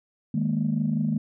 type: chord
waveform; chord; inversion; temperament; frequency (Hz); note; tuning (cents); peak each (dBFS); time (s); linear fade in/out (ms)
sine; D# suspended fourth; none; equal; 155.56 / 207.7 / 233.1; D#3 / G#3 / A#3; 0 / 0 / 0; -26; 0.34-1.18; 5
effects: tanh soft clip ceiling -14 dBFS